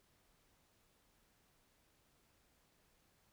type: silence
effects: pink hiss -74 dBFS RMS until 3.32 s